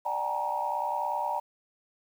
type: tone cluster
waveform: sine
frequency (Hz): 593 / 754 / 811 / 872 / 942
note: D5 / F#5 / G#5 / A5 / A#5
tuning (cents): +17 / +32 / -41 / -16 / +18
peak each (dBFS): -36 / -36 / -36 / -35 / -30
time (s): 0.05-1.4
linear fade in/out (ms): 10
effects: tanh soft clip ceiling -17 dBFS + 9-bit